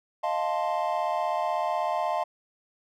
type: chord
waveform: triangle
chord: F dominant seventh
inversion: third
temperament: equal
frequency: 622.3 / 698.5 / 880 / 1046.5 Hz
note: Eb5 / F5 / A5 / C6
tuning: 0 / 0 / 0 / 0 cents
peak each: -29 / -27 / -29 / -31 dBFS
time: 0.23-2.24 s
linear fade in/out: 10 ms
effects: none